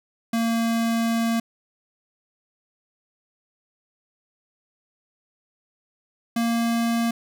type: tone pair in turn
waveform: square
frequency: 229.3 / 232.1 Hz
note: A#3 / A#3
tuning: -28 / -7 cents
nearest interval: unison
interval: 21 cents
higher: second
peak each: -21 dBFS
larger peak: neither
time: 0.33-1.4 / 6.36-7.11 s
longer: first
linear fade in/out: 5 ms
effects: none